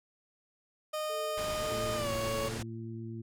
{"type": "tone with pitch glide", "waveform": "30% pulse", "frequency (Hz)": [615, 557.5], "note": ["D#5", "C#5"], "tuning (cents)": [-20, 10], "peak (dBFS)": -30, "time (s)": [0.93, 2.49], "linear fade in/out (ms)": 10, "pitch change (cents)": -170, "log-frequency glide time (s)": [1.95, 2.11]}
{"type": "tone with tremolo", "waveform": "sine", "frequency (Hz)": 440, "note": "A4", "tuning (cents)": 0, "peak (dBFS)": -39, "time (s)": [1.09, 2.58], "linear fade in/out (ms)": 10, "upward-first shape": "sine", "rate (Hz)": 1.7, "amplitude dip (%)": 90}
{"type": "low-pass noise", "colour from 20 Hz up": "pink", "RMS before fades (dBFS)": -40, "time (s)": [1.37, 2.63], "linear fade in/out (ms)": 10, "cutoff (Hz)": 10000, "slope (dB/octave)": 24}
{"type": "harmonic tone", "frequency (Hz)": 113.6, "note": "A#2", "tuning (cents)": -44, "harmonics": [1, 2, 3], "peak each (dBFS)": [-40, -43, -45], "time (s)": [1.71, 3.22], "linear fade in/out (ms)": 10}
{"effects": []}